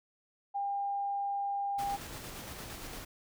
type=tone; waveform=sine; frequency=801 Hz; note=G5; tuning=37 cents sharp; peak=-31 dBFS; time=0.54-1.97 s; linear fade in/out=20 ms
type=noise with tremolo; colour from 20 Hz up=pink; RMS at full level=-43 dBFS; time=1.78-3.05 s; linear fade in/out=10 ms; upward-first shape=square; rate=8.7 Hz; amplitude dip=25%
effects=none